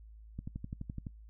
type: click train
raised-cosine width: 5 ms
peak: -27 dBFS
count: 9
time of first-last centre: 0.39-1.068 s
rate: 11.8 Hz
effects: noise-tail reverb RT60 0.1 s tail -22 dB re dry + added 54 Hz sine -50 dBFS peak until 1.29 s